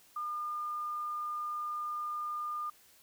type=tone; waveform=sine; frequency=1209 Hz; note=D6; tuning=50 cents sharp; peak=-34 dBFS; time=0.16-2.7 s; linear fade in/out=5 ms; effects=white hiss -62 dBFS RMS until 3.02 s

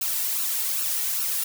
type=noise with flanger; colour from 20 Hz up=blue; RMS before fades=-26 dBFS; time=0.01-1.44 s; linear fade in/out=5 ms; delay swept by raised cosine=0.72 to 2.22 ms; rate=2.5 Hz; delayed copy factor=+0.65; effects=none

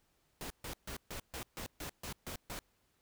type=noise bursts; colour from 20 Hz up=pink; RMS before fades=-43 dBFS; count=10; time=0.41-2.59 s; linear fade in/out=0 ms; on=92 ms; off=140 ms; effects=pink hiss -75 dBFS RMS until 3.01 s

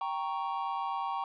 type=chord; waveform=triangle; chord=G diminished; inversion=none; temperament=equal; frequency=784 / 932.3 / 1108.7 Hz; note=G5 / Bb5 / Db6; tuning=0 / 0 / 0 cents; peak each=-34 dBFS; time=0.01-1.24 s; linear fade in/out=2 ms; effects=resampled to 11025 Hz + 11-bit

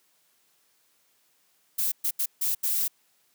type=noise bursts at uneven times; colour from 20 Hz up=violet; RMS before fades=-26 dBFS; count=5; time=1.78-1.92 / 2.04-2.11 / 2.19-2.26 / 2.41-2.55 / 2.63-2.88 s; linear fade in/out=10 ms; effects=white hiss -67 dBFS RMS until 3.34 s + high-pass 150 Hz 12 dB/octave

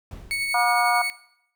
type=noise with exponential decay; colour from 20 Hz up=brown; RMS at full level=-34 dBFS; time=0.11-0.85 s; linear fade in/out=2 ms; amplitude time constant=160 ms
type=tone with tremolo; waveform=35% pulse; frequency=2217 Hz; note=C#7; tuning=in tune; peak=-21 dBFS; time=0.31-1.1 s; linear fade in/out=0 ms; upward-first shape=sine; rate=11 Hz; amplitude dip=30%
type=harmonic tone; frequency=240 Hz; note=B3; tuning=49 cents flat; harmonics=3 / 4 / 5 / 6; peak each=-22 / -24 / -26 / -28 dBFS; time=0.54-1.02 s; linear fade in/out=5 ms
effects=noise-tail reverb RT60 0.7 s tail -18 dB re dry

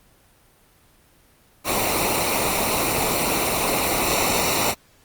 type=noise with comb filter; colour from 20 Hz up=pink; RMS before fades=-21 dBFS; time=1.64-4.75 s; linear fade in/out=50 ms; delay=0.61 ms; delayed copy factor=-0.75; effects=pink hiss -56 dBFS RMS until 5.04 s + Opus 32 kbps

